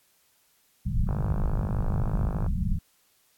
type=low-pass noise; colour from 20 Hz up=pink; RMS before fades=-26 dBFS; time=0.85-2.79 s; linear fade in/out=20 ms; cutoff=210 Hz; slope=96 dB/octave
type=click train; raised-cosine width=1 ms; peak=-22 dBFS; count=72; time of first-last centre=1.09-2.463 s; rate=51.7 Hz
effects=white hiss -65 dBFS RMS until 3.37 s + AAC 64 kbps